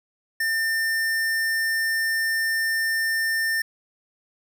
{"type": "tone", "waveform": "square", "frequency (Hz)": 1800, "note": "A6", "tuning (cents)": 39, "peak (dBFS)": -22, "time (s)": [0.4, 3.62], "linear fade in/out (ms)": 5, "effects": ["8-bit"]}